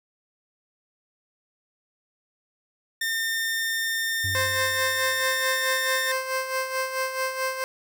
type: tone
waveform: sawtooth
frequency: 1812 Hz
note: A#6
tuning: 50 cents flat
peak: -21 dBFS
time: 3.01-6.12 s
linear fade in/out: 5 ms
type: tone with exponential decay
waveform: triangle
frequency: 95.9 Hz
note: G2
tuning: 37 cents flat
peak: -26 dBFS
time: 4.24-5.67 s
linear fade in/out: 5 ms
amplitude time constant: 310 ms
type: tone with tremolo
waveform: 15% pulse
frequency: 523.3 Hz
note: C5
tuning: in tune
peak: -17 dBFS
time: 4.35-7.64 s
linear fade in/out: 0 ms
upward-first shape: sine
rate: 4.6 Hz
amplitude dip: 60%
effects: none